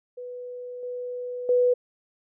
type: tone with level steps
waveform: sine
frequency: 493.9 Hz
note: B4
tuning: in tune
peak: -34 / -30 / -17 dBFS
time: 0.17-1.74 s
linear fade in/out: 10 ms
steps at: 0.83 / 1.49 s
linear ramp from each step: 2 ms
effects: none